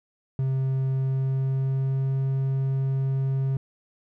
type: tone with pitch glide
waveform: triangle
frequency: 132.9 to 134.44 Hz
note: C3 to C3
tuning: +27 to +47 cents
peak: -20 dBFS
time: 0.39-3.57 s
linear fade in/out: 2 ms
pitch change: +20 cents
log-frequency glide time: 0.9-2.18 s
effects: none